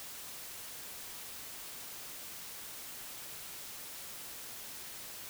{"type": "silence", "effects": ["white hiss -46 dBFS RMS until 5.29 s"]}